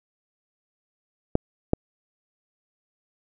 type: clicks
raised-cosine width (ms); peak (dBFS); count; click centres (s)
2; -5; 2; 1.354 / 1.734
effects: none